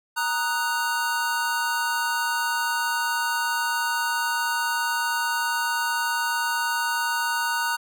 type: chord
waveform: square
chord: D# minor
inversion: second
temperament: equal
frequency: 932.3 / 1244.5 / 1480 Hz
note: A#5 / D#6 / F#6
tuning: 0 / 0 / 0 cents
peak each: -27 / -33 / -27 dBFS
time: 0.16-7.77 s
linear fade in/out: 20 ms
effects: none